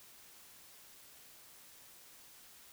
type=silence; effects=white hiss -58 dBFS RMS until 2.72 s